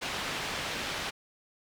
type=low-pass noise; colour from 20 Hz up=white; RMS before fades=-35 dBFS; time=0.01-1.11 s; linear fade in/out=20 ms; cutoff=3400 Hz; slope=12 dB/octave; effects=none